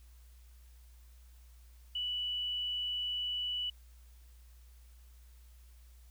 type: tone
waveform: sine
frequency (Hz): 2960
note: F#7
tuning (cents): 0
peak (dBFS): -33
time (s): 1.95-3.7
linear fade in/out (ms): 5
effects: added 60 Hz sine -54 dBFS peak until 6.1 s + white hiss -68 dBFS RMS until 6.1 s